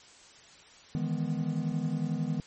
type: chord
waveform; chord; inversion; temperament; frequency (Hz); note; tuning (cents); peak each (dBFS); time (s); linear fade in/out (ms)
triangle; E major seventh; third; equal with one note detuned; 153.78 / 164.81 / 207.7 / 246.9; D#3 / E3 / G#3 / B3; -20 / 0 / 0 / 0; -31 / -31 / -34 / -33; 0.95-2.4; 0
effects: white hiss -54 dBFS RMS until 2.46 s + MP3 32 kbps